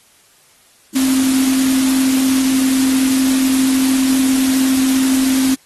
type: tone in noise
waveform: sine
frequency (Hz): 263.5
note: C4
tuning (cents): +12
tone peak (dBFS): -12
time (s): 0.95-5.55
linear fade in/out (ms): 10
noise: white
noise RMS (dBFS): -22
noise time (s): 0.95-5.55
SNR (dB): +7
effects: white hiss -51 dBFS RMS until 5.65 s + AAC 32 kbps